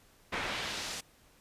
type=noise with band-pass filter sweep; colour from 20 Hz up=brown; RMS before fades=-37 dBFS; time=0.32-1.01 s; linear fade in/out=10 ms; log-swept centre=1900 to 6900 Hz; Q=1; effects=pink hiss -63 dBFS RMS until 1.4 s + resampled to 32000 Hz

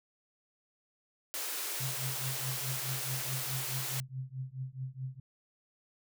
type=high-pass noise; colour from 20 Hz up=white; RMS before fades=-37 dBFS; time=1.34-4 s; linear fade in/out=0 ms; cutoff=310 Hz; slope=48 dB/octave
type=tone with tremolo; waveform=sine; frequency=130.81 Hz; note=C3; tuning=in tune; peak=-33 dBFS; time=1.8-5.2 s; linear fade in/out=5 ms; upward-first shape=triangle; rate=4.7 Hz; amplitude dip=100%
effects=none

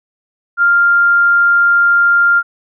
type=tone; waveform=sine; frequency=1396.9 Hz; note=F6; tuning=in tune; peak=-7 dBFS; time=0.57-2.43 s; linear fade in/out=50 ms; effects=none

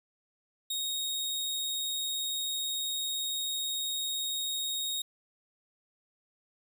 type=tone; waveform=sawtooth; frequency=3747 Hz; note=A#7; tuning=8 cents sharp; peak=-28 dBFS; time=0.7-5.02 s; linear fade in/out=5 ms; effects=none

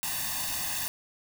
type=noise with comb filter; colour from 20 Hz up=white; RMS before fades=-32 dBFS; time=0.03-0.88 s; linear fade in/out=0 ms; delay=1.1 ms; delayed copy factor=+0.95; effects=none

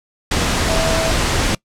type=tone in noise; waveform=sine; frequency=651 Hz; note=E5; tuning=22 cents flat; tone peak=-19 dBFS; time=0.69-1.11 s; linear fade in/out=5 ms; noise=pink; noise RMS=-17 dBFS; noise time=0.31-1.55 s; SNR=-5 dB; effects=noise-tail reverb RT60 0.1 s tail -23 dB re dry + low-pass 8000 Hz 12 dB/octave

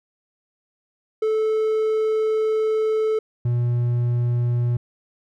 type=tone pair in turn; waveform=triangle; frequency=436.4 / 120.57 Hz; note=A4 / B2; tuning=-14 / -41 cents; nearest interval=octave + minor seventh; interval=2227 cents; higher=first; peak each=-16 dBFS; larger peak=neither; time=1.22-3.19 / 3.45-4.77 s; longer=first; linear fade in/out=5 ms; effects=none

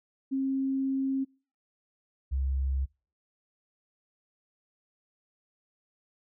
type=tone pair in turn; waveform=sine; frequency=268.3 / 67.08 Hz; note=C4 / C2; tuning=+44 / +44 cents; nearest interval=2 octaves; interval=2400 cents; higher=first; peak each=-26 dBFS; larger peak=neither; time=0.31-1.25 / 2.31-2.86 s; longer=first; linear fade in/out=20 ms; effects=noise-tail reverb RT60 0.4 s tail -26 dB re dry

